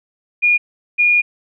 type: tone pair in turn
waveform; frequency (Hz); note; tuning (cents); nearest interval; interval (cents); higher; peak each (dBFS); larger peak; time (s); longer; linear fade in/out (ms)
sine; 2433 / 2433; D#7 / D#7; -39 / -39; unison; 0; neither; -10; neither; 0.42-0.58 / 0.98-1.22; second; 20
effects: none